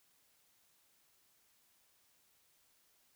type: silence
effects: white hiss -72 dBFS RMS until 3.15 s